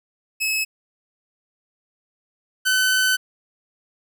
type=tone pair in turn; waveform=sawtooth; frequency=2583 / 1516 Hz; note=E7 / F#6; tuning=-36 / +42 cents; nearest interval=major sixth; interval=922 cents; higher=first; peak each=-17 / -13 dBFS; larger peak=second; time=0.4-0.65 / 2.65-3.17 s; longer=second; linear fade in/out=20 ms; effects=none